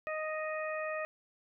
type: harmonic tone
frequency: 622.3 Hz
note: D#5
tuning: in tune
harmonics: 1 / 2 / 3 / 4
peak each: -36 / -41 / -41 / -44 dBFS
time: 0.07-1.05 s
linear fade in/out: 0 ms
effects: none